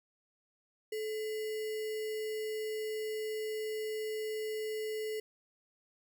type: tone with sample-and-hold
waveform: sine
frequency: 432.9 Hz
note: A4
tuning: 28 cents flat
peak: -34 dBFS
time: 0.92-5.2 s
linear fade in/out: 5 ms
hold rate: 2450 Hz
effects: none